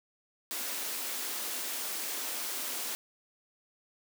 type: high-pass noise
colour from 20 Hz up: white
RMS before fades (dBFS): -36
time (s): 0.51-2.95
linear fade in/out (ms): 0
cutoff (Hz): 220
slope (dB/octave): 96
effects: none